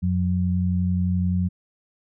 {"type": "tone pair together", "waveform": "sine", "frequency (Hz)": [89.6, 181.18], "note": ["F2", "F#3"], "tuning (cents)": [45, -36], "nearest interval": "octave", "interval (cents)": 1219, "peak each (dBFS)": -22, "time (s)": [0.02, 1.49], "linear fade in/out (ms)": 20, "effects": []}